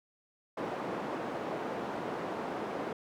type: band-pass noise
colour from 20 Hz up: white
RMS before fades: -37 dBFS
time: 0.57-2.93 s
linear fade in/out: 5 ms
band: 210 to 730 Hz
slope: 12 dB/octave
effects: none